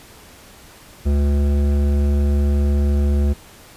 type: tone with hard clipping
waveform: sine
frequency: 71.6 Hz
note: D2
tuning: 43 cents flat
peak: -16 dBFS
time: 1.05-3.34 s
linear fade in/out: 20 ms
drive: 13 dB
effects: pink hiss -44 dBFS RMS until 3.76 s + resampled to 32000 Hz